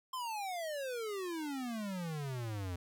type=exponential sweep; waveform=square; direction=down; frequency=1059 to 85.9 Hz; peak=-38 dBFS; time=0.13-2.76 s; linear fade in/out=5 ms; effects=none